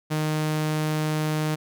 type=tone; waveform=sawtooth; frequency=154.3 Hz; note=D#3; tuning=14 cents flat; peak=-19 dBFS; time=0.1-1.56 s; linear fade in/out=20 ms; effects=none